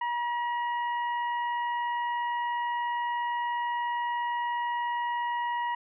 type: harmonic tone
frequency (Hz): 957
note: A#5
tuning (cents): +45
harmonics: 1 / 2 / 3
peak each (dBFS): -28 / -36 / -46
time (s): 0.01-5.75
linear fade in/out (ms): 5
effects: none